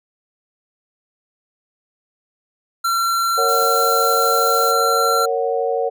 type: tone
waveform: square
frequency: 1362 Hz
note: F6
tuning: 44 cents flat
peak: -17 dBFS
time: 2.84-5.26 s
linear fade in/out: 10 ms
type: chord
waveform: sine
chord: F# major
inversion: first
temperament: just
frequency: 462.5 / 555 / 740 Hz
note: A#4 / C#5 / F#5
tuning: -14 / +2 / 0 cents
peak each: -20 / -22 / -23 dBFS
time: 3.37-5.9 s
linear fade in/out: 20 ms
type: noise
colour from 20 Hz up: violet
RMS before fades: -28 dBFS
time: 3.48-4.72 s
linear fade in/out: 10 ms
effects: none